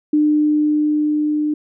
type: tone with level ramp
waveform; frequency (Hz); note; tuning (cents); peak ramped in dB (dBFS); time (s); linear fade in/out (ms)
sine; 300.8; D4; +42; -11 to -16; 0.13-1.54; 5
effects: none